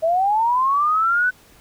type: linear sweep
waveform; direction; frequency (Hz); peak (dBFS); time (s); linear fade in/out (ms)
sine; up; 630 to 1514; -15; 0.02-1.31; 20
effects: pink hiss -51 dBFS RMS until 1.6 s